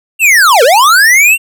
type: linear two-way sweep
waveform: square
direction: down then up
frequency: 2794 to 440 to 2794 Hz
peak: -4 dBFS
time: 0.19-1.38 s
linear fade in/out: 50 ms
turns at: 0.63 s
effects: none